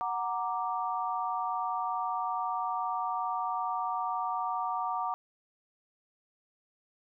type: chord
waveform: sine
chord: Gb augmented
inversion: none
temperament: equal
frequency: 740 / 932.3 / 1174.7 Hz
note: Gb5 / Bb5 / D6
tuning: 0 / 0 / 0 cents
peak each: -34 dBFS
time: 0.01-5.14 s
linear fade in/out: 0 ms
effects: none